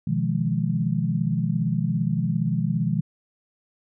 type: chord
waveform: sine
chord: F half-diminished seventh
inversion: second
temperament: just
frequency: 125.72 / 157.15 / 174.61 / 209.5 Hz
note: Cb3 / Eb3 / F3 / Ab3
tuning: +31 / +18 / 0 / +15 cents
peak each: -27 / -25 / -26 / -28 dBFS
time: 0.07-3.01 s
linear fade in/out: 5 ms
effects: none